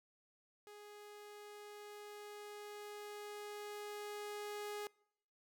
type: tone with level ramp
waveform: sawtooth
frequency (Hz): 415.3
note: G#4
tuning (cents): 0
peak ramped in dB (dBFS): -50 to -38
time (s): 0.67-4.87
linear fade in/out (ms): 0
effects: noise-tail reverb RT60 0.7 s tail -25 dB re dry